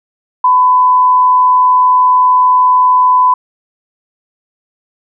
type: tone with frequency modulation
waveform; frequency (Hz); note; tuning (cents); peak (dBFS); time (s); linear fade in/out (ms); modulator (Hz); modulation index
sine; 1005; B5; +30; -5; 0.44-3.34; 5; 93.3; 0.24
effects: none